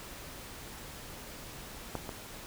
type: clicks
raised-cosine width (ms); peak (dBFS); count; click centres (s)
1; -20 / -24; 2; 1.953 / 2.092
effects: pink hiss -46 dBFS RMS until 2.46 s